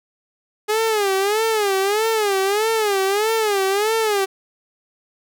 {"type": "tone with vibrato", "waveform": "sawtooth", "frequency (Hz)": 415.3, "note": "G#4", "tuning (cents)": 0, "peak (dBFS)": -13, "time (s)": [0.68, 4.26], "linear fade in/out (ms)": 20, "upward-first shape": "sine", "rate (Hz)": 1.6, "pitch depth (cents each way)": 140, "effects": []}